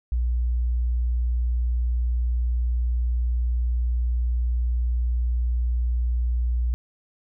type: tone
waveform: sine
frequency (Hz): 60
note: B1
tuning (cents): -49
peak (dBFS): -20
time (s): 0.12-6.74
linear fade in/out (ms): 0
effects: none